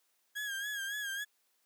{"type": "tone with vibrato", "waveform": "35% pulse", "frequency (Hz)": 1640, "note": "G#6", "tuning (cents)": -22, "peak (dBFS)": -34, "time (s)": [0.35, 1.25], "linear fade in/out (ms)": 20, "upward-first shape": "sine", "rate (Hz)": 3.6, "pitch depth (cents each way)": 66, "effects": ["white hiss -75 dBFS RMS until 1.65 s", "high-pass 300 Hz 12 dB/octave"]}